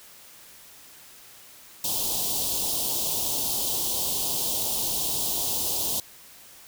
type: band-stop noise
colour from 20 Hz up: white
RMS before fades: -27 dBFS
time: 1.84-6 s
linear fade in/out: 2 ms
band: 990 to 3000 Hz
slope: 48 dB/octave
effects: white hiss -49 dBFS RMS until 6.67 s